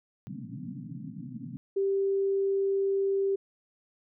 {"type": "band-pass noise", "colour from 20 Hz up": "pink", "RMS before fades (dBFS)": -40, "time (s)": [0.27, 1.57], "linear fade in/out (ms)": 0, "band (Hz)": [120, 280], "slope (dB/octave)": 96}
{"type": "tone", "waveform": "sine", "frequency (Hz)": 392, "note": "G4", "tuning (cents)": 0, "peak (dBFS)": -24, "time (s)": [1.76, 3.36], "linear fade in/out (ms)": 10}
{"effects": []}